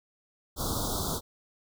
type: band-stop noise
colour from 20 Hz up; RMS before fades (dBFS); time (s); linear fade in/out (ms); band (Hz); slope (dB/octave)
pink; -31; 0.56-1.21; 50; 1400 to 3400; 96
effects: none